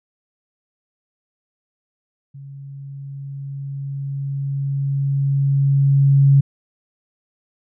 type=tone with level ramp; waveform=sine; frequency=138.59 Hz; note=C#3; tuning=in tune; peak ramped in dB=-34 to -8 dBFS; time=2.34-6.41 s; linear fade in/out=10 ms; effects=none